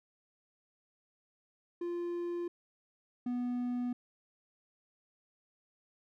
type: tone pair in turn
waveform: triangle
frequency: 347.2 / 245.5 Hz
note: F4 / B3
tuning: -10 / -10 cents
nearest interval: tritone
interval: 600 cents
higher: first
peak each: -32 / -30 dBFS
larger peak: second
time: 1.81-2.48 / 3.26-3.93 s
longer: neither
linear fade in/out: 5 ms
effects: none